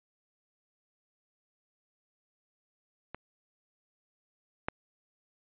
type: clicks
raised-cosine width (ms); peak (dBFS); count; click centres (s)
0.5; -24 / -15; 2; 3.146 / 4.685
effects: resampled to 8000 Hz